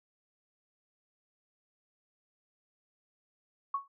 sine tone with exponential decay, 1108.7 Hz, C#6, in tune, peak -26 dBFS, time 3.74-3.88 s, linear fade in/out 5 ms, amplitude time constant 30 ms, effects none

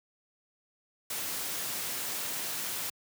white noise, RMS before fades -35 dBFS, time 1.1-2.9 s, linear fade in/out 5 ms, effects high-pass 100 Hz 12 dB/octave

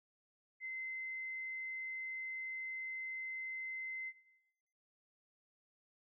sine tone, 2063 Hz, C7, 25 cents flat, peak -40 dBFS, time 0.6-4.13 s, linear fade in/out 50 ms, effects noise-tail reverb RT60 1.0 s tail -17 dB re dry

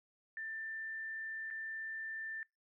sine tone with dropouts, 1781 Hz, A6, 21 cents sharp, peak -40 dBFS, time 0.37-2.43 s, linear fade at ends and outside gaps 1 ms, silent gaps 1.503-1.509 s, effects noise-tail reverb RT60 0.2 s tail -26 dB re dry

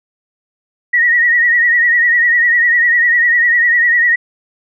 sine tone with vibrato, 1900 Hz, A#6, 33 cents sharp, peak -8 dBFS, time 0.93-4.16 s, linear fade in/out 10 ms, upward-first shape triangle, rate 10 Hz, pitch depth 69 cents each way, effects none

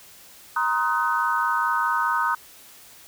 sine chord, C half-diminished seventh, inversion third, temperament just, 941.9 / 1046.5 / 1255.8 / 1507 Hz, Bb5 / C6 / Eb6 / Gb6, +18 / 0 / +16 / +31 cents, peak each -25 / -29 / -24 / -26 dBFS, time 0.56-2.35 s, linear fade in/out 5 ms, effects white hiss -48 dBFS RMS until 3.07 s

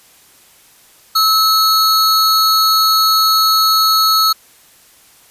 square tone pair together, 1300 / 4337 Hz, E6 / C#8, -24 / -39 cents, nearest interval octave + major sixth, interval 2085 cents, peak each -13 dBFS, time 1.15-4.33 s, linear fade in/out 10 ms, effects white hiss -47 dBFS RMS until 5.3 s + resampled to 32000 Hz

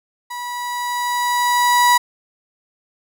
35% pulse tone with level ramp, 974 Hz, B5, 24 cents flat, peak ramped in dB -25 to -8 dBFS, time 0.3-1.98 s, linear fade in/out 10 ms, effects none

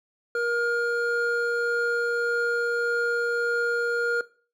triangle tone pair together, 472.9 / 1417 Hz, A#4 / F6, +25 / +25 cents, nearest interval octave + perfect fifth, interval 1900 cents, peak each -24 dBFS, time 0.35-4.21 s, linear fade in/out 2 ms, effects noise-tail reverb RT60 0.4 s tail -19 dB re dry

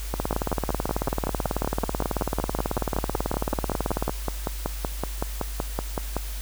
two click trains, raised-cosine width 1 ms, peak -11 / -10 dBFS, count 33 / 72, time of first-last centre 0.14-6.166 / 0.2-4.08 s, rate 5.31 / 18.3 Hz, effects added 50 Hz sine -30 dBFS peak until 6.41 s + white hiss -40 dBFS RMS until 6.41 s

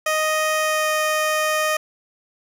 15% pulse tone with pitch glide, 622.3 to 618.4 Hz, D#5 to D#5, 0 to -11 cents, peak -12 dBFS, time 0.06-1.77 s, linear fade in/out 5 ms, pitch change -11 cents, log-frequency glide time 0.59-0.9 s, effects none

